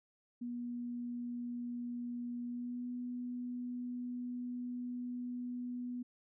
sine tone with pitch glide, 241.4 to 245.9 Hz, B3 to B3, -39 to -7 cents, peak -38 dBFS, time 0.41-6.03 s, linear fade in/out 10 ms, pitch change +32 cents, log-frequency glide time 2.45-2.88 s, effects none

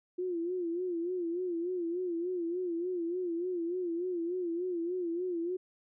sine tone with vibrato, 350.1 Hz, F4, 4 cents sharp, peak -31 dBFS, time 0.18-5.57 s, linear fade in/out 10 ms, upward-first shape sine, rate 3.4 Hz, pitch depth 92 cents each way, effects none

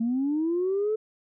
sine linear sweep, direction up, 222.7 to 440 Hz, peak -22 dBFS, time 0-0.96 s, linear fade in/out 10 ms, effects tanh soft clip ceiling -19 dBFS

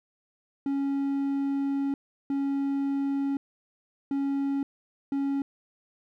triangle tone bursts at uneven times, 277.2 Hz, C#4, in tune, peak -23 dBFS, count 4, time 0.66-1.94 / 2.3-3.37 / 4.11-4.63 / 5.12-5.42 s, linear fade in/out 2 ms, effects none

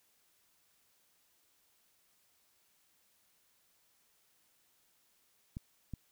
clicks, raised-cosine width 5 ms, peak -28 dBFS, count 2, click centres 5.569 / 5.937 s, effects white hiss -72 dBFS RMS until 6.11 s

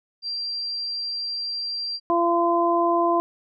sine tone, 4728 Hz, D8, 11 cents sharp, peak -26 dBFS, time 0.22-2 s, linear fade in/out 50 ms
harmonic tone, 341.9 Hz, F4, 37 cents flat, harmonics 1 / 2 / 3, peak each -22 / -22 / -22 dBFS, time 2.1-3.2 s, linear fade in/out 0 ms
effects none

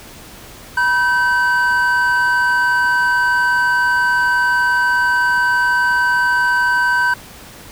triangle tone pair together, 972.6 / 1541 Hz, B5 / G6, -27 / -30 cents, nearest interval minor sixth, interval 797 cents, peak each -16 / -12 dBFS, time 0.77-7.14 s, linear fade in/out 5 ms, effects pink hiss -38 dBFS RMS until 7.71 s

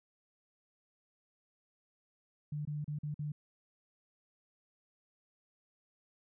sine tone with dropouts, 148.7 Hz, D3, 22 cents sharp, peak -35 dBFS, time 2.52-3.32 s, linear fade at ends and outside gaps 5 ms, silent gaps 2.652-2.673 / 2.844-2.878 / 2.988-3.032 / 3.143-3.191 s, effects none

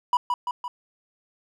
triangle tone with echo, 980 Hz, B5, 14 cents flat, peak -15 dBFS, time 0.13-0.17 s, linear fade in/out 2 ms, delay 170 ms, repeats 3, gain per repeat -4 dB, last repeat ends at 0.68 s, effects none

